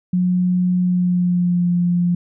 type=tone with pitch glide; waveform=sine; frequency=180.6 to 175.36 Hz; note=F#3 to F3; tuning=-42 to +7 cents; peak=-14 dBFS; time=0.13-2.15 s; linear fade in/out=5 ms; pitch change=-51 cents; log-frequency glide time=0.8-1.7 s; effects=none